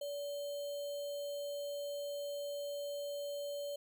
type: tone with sample-and-hold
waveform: sine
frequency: 574 Hz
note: D5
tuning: 40 cents flat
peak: -38 dBFS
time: 0.01-3.76 s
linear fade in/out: 5 ms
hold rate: 3675 Hz
effects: none